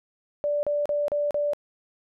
sine tone bursts, 585 Hz, D5, 7 cents flat, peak -22 dBFS, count 5, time 0.44-1.534 s, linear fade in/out 0 ms, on 190 ms, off 36 ms, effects none

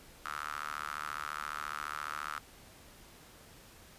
sawtooth tone with high-pass filter, 74.5 Hz, D2, 25 cents sharp, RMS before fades -40 dBFS, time 0.25-2.39 s, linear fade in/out 5 ms, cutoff 1300 Hz, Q 6.9, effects pink hiss -56 dBFS RMS until 3.98 s + resampled to 32000 Hz

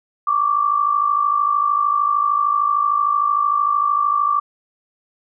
sine tone pair together, 1121.5 / 1174.7 Hz, C#6 / D6, +20 / 0 cents, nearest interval minor second, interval 80 cents, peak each -20 / -16 dBFS, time 0.27-4.4 s, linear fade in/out 5 ms, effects none

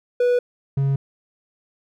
triangle tone pair in turn, 490 / 137.5 Hz, B4 / C#3, -14 / -14 cents, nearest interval octave + minor seventh, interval 2200 cents, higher first, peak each -13 / -15 dBFS, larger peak first, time 0.2-0.39 / 0.77-0.96 s, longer neither, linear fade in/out 5 ms, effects none

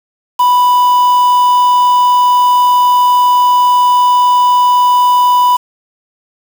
triangle tone with quantisation, 987.8 Hz, B5, in tune, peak -4 dBFS, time 0.39-5.57 s, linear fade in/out 10 ms, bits 4, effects none

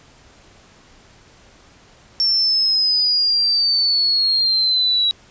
sine exponential sweep, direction down, 5450 to 3879 Hz, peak -14 dBFS, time 2.2-5.11 s, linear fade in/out 0 ms, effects pink hiss -49 dBFS RMS until 5.3 s + resampled to 16000 Hz

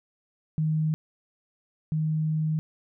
sine tone pair in turn, 156.1 / 156.1 Hz, D#3 / D#3, +6 / +6 cents, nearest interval unison, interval 0 cents, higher neither, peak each -22 / -23 dBFS, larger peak first, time 0.58-0.94 / 1.92-2.59 s, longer second, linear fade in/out 0 ms, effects none

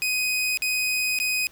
sawtooth tone with dropouts, 2504 Hz, D#7, 10 cents sharp, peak -19 dBFS, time 0.02-1.47 s, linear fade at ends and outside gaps 0 ms, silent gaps 0.573-0.621 / 1.188-1.2 s, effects pink hiss -53 dBFS RMS until 1.51 s

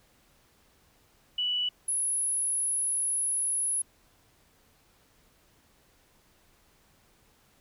sine tone pair in turn, 2957 / 10538 Hz, F#7 / E9, -2 / -2 cents, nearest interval octave + minor seventh, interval 2200 cents, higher second, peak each -26 dBFS, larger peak neither, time 1.38-1.69 / 1.88-3.82 s, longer second, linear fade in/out 5 ms, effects pink hiss -64 dBFS RMS until 7.6 s

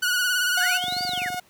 sawtooth tone with vibrato, 1464 Hz, F#6, 19 cents flat, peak -17 dBFS, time 0.02-0.78 s, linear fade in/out 10 ms, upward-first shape sine, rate 18 Hz, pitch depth 42 cents each way
sawtooth tone with tremolo, 724 Hz, F#5, 38 cents flat, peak -22 dBFS, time 0.57-1.4 s, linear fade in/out 5 ms, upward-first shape sine, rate 20 Hz, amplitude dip 40%
sine linear two-way sweep, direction up then down, 1531 to 4820 to 1531 Hz, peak -27 dBFS, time 0.6-1.29 s, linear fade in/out 5 ms, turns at 1.04 s
click train, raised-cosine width 3 ms, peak -26 dBFS, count 13, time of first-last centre 0.84-1.344 s, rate 23.8 Hz
effects pink hiss -57 dBFS RMS until 1.49 s + high-pass 100 Hz 12 dB/octave

